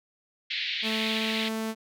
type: band-pass noise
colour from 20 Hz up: white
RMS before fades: -31 dBFS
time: 0.5-1.49 s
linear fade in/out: 10 ms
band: 1900 to 4100 Hz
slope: 48 dB/octave
type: tone with pitch glide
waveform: sawtooth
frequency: 220 to 221.4 Hz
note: A3 to A3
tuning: 0 to +11 cents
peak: -25 dBFS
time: 0.82-1.75 s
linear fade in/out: 50 ms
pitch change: +11 cents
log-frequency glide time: 1-1.57 s
effects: none